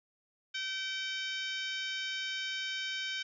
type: harmonic tone with a mistuned harmonic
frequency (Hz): 770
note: G5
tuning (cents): -31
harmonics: 2 / 3 / 4 / 5 / 6 / 7 / 8 / 9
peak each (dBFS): -40 / -41 / -39 / -42 / -49 / -47 / -53 / -57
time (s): 0.54-3.23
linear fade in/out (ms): 10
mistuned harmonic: 5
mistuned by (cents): -56
effects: none